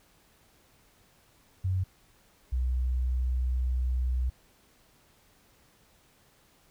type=tone pair in turn; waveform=sine; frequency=93 / 62.79 Hz; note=F#2 / B1; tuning=+9 / +29 cents; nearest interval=perfect fifth; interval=680 cents; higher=first; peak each=-25 dBFS; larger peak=neither; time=1.64-1.84 / 2.52-4.3 s; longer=second; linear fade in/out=10 ms; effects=pink hiss -63 dBFS RMS until 6.7 s